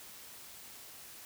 silence, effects white hiss -51 dBFS RMS until 1.25 s

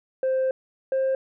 sine tone pair in turn, 523.3 / 530.3 Hz, C5 / C5, 0 / +23 cents, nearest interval unison, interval 23 cents, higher second, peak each -18 dBFS, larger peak neither, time 0.23-0.51 / 0.92-1.15 s, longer first, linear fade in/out 2 ms, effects tanh soft clip ceiling -19 dBFS

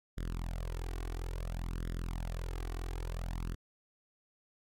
sawtooth tone with flanger, 42.53 Hz, F1, 45 cents flat, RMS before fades -38 dBFS, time 0.17-3.55 s, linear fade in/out 10 ms, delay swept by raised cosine 0.58 to 2.68 ms, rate 0.58 Hz, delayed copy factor +0.9, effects AAC 48 kbps

